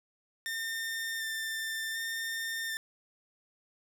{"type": "tone with vibrato", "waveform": "sawtooth", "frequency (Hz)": 1800, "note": "A6", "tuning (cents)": 39, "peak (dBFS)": -30, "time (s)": [0.46, 2.77], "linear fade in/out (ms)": 0, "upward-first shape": "square", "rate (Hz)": 0.67, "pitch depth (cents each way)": 12, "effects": []}